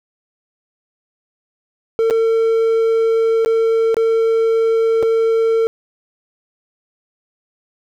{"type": "tone with dropouts", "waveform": "triangle", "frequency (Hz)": 451.8, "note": "A4", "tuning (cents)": 46, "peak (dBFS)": -10, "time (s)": [1.99, 5.67], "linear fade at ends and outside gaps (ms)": 0, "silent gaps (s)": [[2.1, 2.108], [3.448, 3.46], [3.944, 3.968], [5.027, 5.031]], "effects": []}